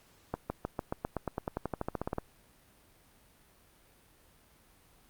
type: accelerating click train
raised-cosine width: 1 ms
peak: -18 dBFS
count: 20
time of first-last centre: 0.34-2.184 s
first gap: 160 ms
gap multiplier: 0.94
effects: pink hiss -63 dBFS RMS until 5.09 s + Opus 48 kbps